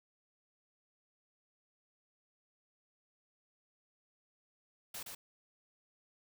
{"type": "noise with echo", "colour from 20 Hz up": "white", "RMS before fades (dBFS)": -44, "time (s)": [4.94, 5.03], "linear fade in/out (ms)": 5, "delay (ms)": 120, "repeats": 1, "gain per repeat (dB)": -3, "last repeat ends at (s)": 5.15, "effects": []}